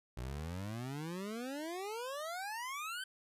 25% pulse exponential sweep, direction up, 58.5 to 1568 Hz, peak -36 dBFS, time 0.17-3.04 s, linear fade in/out 5 ms, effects resampled to 32000 Hz

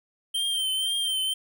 square tone with vibrato, 3136 Hz, G7, in tune, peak -25 dBFS, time 0.34-1.34 s, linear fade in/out 10 ms, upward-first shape triangle, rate 2 Hz, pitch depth 47 cents each way, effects none

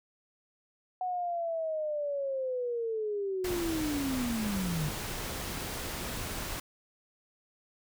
sine linear sweep, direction down, 740 to 144.7 Hz, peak -30 dBFS, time 1.01-4.89 s, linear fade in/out 2 ms
pink noise, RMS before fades -37 dBFS, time 3.44-6.6 s, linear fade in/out 5 ms
effects none

